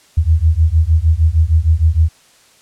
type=beating tone pair; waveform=sine; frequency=77.2 / 83.7 Hz; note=D#2 / E2; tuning=-13 / +27 cents; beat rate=6.5 Hz; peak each=-12 dBFS; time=0.17-2.09 s; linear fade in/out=10 ms; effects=white hiss -49 dBFS RMS until 2.61 s + low-pass 9000 Hz 12 dB/octave